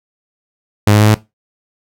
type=tone with pitch steps; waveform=sawtooth; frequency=103.83 / 105.1 / 106.38 / 107.68 Hz; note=G#2 / G#2 / G#2 / A2; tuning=0 / +21 / +42 / -37 cents; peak=-3 dBFS; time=0.87-1.146 s; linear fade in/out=5 ms; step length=69 ms; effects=noise-tail reverb RT60 0.2 s tail -18 dB re dry

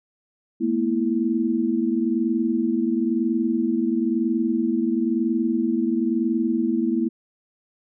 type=chord; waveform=sine; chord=A suspended second; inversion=none; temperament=equal with one note detuned; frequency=220 / 241 / 329.6 Hz; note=A3 / B3 / E4; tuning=0 / -42 / 0 cents; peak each=-25 / -23 / -23 dBFS; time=0.6-7.09 s; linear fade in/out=20 ms; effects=none

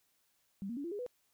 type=tone with pitch steps; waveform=sine; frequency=196 / 235.8 / 283.7 / 341.3 / 410.5 / 493.9 Hz; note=G3 / A#3 / C#4 / F4 / G#4 / B4; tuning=0 / +20 / +40 / -40 / -20 / 0 cents; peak=-37 dBFS; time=0.62-1.064 s; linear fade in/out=0 ms; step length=74 ms; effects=white hiss -75 dBFS RMS until 1.33 s

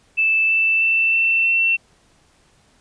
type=tone with pitch steps; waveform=sine; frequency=2637 / 2652 / 2668 / 2683 / 2699 Hz; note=E7 / E7 / E7 / E7 / E7; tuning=0 / +10 / +20 / +30 / +40 cents; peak=-14 dBFS; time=0.17-1.77 s; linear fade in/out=20 ms; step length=320 ms; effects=pink hiss -57 dBFS RMS until 2.8 s + resampled to 22050 Hz

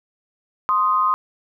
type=tone pair together; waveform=sine; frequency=1046.5 / 1244.5 Hz; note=C6 / D#6; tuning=0 / 0 cents; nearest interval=minor third; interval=300 cents; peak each=-18 dBFS; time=0.69-1.14 s; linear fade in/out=0 ms; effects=none

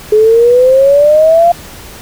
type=exponential sweep; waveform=sine; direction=up; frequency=422 to 698.5 Hz; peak=-3 dBFS; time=0.12-1.52 s; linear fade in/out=5 ms; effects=pink hiss -31 dBFS RMS until 2.01 s

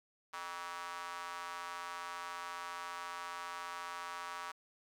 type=tone with high-pass filter; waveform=square; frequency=87.31 Hz; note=F2; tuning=in tune; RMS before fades=-44 dBFS; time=0.33-4.52 s; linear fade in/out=10 ms; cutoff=1100 Hz; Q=3; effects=low-pass 10000 Hz 12 dB/octave + 11-bit

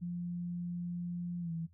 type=tone with pitch glide; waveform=sine; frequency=174.61 to 164.81 Hz; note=F3 to E3; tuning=0 to 0 cents; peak=-35 dBFS; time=0.01-1.67 s; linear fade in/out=20 ms; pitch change=-100 cents; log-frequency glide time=1.4-1.52 s; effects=noise-tail reverb RT60 0.1 s tail -18 dB re dry + added 86 Hz sine -60 dBFS peak until 1.73 s

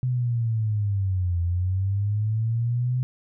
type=linear two-way sweep; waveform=sine; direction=down then up; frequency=127.8 to 85.3 to 127.8 Hz; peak=-21 dBFS; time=0.03-3.03 s; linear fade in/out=0 ms; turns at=1.41 s; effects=none

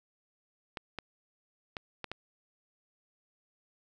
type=clicks; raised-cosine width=0.3 ms; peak=-21 dBFS; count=5; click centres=0.772 / 0.987 / 1.768 / 2.043 / 2.116 s; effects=none

